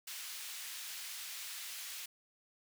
pink high-pass noise, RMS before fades -45 dBFS, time 0.07-2.06 s, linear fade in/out 5 ms, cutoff 2400 Hz, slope 12 dB/octave, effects none

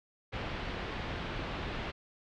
pink low-pass noise, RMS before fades -38 dBFS, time 0.32-1.92 s, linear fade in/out 20 ms, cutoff 3600 Hz, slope 24 dB/octave, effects none

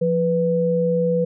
sine tone pair together, 173.31 / 493.9 Hz, F3 / B4, -13 / 0 cents, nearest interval octave + tritone, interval 1813 cents, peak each -21 / -18 dBFS, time 0.01-1.25 s, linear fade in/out 10 ms, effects none

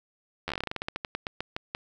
slowing click train, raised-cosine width 0.3 ms, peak -15 dBFS, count 21, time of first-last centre 0.48-1.749 s, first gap 11 ms, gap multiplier 1.16, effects 9-bit

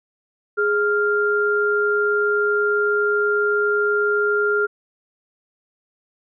sine tone pair together, 415.3 / 1396.9 Hz, G#4 / F6, 0 / 0 cents, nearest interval octave + major sixth, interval 2100 cents, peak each -19 dBFS, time 0.57-4.67 s, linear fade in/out 20 ms, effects none

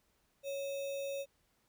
sine tone with sample-and-hold, 554.4 Hz, C#5, in tune, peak -36 dBFS, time 0.43-1.26 s, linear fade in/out 50 ms, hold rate 3150 Hz, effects pink hiss -75 dBFS RMS until 1.68 s

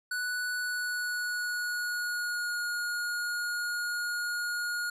square tone with pitch glide, 1480 to 1435.4 Hz, F#6 to F6, 0 to +47 cents, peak -31 dBFS, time 0.11-4.9 s, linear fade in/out 5 ms, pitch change -53 cents, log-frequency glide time 0.54-2.66 s, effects resampled to 32000 Hz

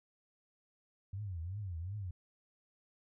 sine tone with vibrato, 92.5 Hz, F#2, in tune, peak -38 dBFS, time 1.13-2.11 s, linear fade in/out 5 ms, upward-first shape triangle, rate 2.7 Hz, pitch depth 270 cents each way, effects none

